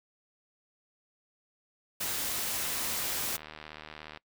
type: noise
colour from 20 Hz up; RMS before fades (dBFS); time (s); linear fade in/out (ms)
white; -33; 2-3.37; 10
type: click train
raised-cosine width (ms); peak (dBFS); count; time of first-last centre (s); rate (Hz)
0.3; -27; 122; 2.6-4.173; 76.9
effects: noise-tail reverb RT60 0.1 s tail -22 dB re dry